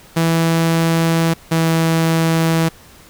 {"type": "tone pair in turn", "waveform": "sawtooth", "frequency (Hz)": [164.81, 163.39], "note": ["E3", "E3"], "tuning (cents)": [0, -15], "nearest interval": "unison", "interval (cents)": 15, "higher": "first", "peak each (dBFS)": -9, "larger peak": "neither", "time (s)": [[0.16, 1.34], [1.51, 2.69]], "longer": "neither", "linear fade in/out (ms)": 10, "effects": ["pink hiss -44 dBFS RMS until 3.09 s"]}